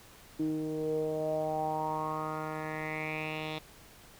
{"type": "tone with low-pass filter sweep", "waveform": "10% pulse", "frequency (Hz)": 155.56, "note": "D#3", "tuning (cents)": 0, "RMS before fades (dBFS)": -34, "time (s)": [0.39, 3.59], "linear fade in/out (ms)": 10, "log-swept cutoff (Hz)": [310, 3400], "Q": 5.6, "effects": ["pink hiss -55 dBFS RMS until 4.19 s"]}